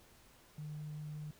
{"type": "tone", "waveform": "triangle", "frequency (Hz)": 150.9, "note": "D3", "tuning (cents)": 47, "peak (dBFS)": -38, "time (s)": [0.58, 1.31], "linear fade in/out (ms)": 5, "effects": ["tanh soft clip ceiling -39 dBFS", "pink hiss -63 dBFS RMS until 1.39 s"]}